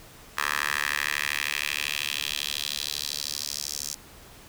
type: tone with high-pass filter sweep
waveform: 10% pulse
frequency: 72.8 Hz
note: D2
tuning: 15 cents flat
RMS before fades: -30 dBFS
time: 0.37-3.95 s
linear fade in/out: 10 ms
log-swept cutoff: 1400 to 6000 Hz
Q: 2.4
effects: pink hiss -49 dBFS RMS until 4.48 s